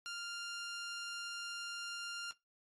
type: tone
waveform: 15% pulse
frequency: 1396.9 Hz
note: F6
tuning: in tune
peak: -35 dBFS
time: 0.06-2.31 s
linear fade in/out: 0 ms
effects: noise-tail reverb RT60 0.2 s tail -19 dB re dry + AAC 32 kbps